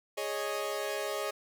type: chord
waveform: sawtooth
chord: Ab suspended fourth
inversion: none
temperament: equal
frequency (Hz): 415.3 / 554.4 / 622.3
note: Ab4 / Db5 / Eb5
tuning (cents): 0 / 0 / 0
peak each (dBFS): -33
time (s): 0.17-1.31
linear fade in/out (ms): 10
effects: none